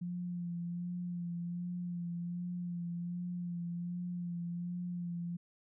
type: tone with vibrato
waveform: sine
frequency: 174.61 Hz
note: F3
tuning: in tune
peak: -36 dBFS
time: 0.01-5.37 s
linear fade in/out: 10 ms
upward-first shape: sine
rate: 1.3 Hz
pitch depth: 27 cents each way
effects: none